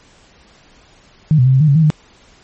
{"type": "tone with pitch steps", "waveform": "sine", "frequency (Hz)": [155.1, 125.6, 131.3, 132.3, 154.5, 139.8, 160.5, 152.6], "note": ["D#3", "B2", "C3", "C3", "D#3", "C#3", "E3", "D#3"], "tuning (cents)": [-5, 30, 6, 20, -12, 15, -46, -33], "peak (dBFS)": -7, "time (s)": [1.31, 1.902], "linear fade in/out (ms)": 0, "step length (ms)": 74, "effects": ["pink hiss -48 dBFS RMS until 2.43 s", "MP3 32 kbps"]}